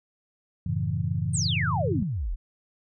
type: chord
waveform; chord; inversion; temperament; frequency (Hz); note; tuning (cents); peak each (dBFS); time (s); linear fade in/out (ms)
sine; F# minor seventh; none; equal; 92.5 / 110 / 138.59 / 164.81; F#2 / A2 / C#3 / E3; 0 / 0 / 0 / 0; -30; 0.66-2.03; 5
type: exponential sweep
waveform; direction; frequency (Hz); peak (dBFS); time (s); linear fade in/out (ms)
sine; down; 9100 to 32.72; -26; 1.33-2.36; 20
effects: none